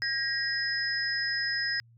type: tone cluster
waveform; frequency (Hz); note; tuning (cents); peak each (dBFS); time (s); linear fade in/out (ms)
sine; 1624 / 1892 / 5080; G#6 / A#6 / D#8; -39 / +25 / +35; -33 / -31 / -31; 0.02-1.8; 0
effects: added 116 Hz sine -55 dBFS peak until 1.97 s